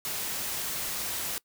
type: noise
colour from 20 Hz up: white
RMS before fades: -33 dBFS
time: 0.05-1.38 s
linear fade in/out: 0 ms
effects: noise-tail reverb RT60 0.1 s tail -23 dB re dry